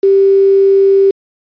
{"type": "tone with quantisation", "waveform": "sine", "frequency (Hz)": 391.3, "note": "G4", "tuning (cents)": -3, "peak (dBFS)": -5, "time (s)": [0.03, 1.11], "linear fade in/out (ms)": 5, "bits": 5, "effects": ["resampled to 11025 Hz"]}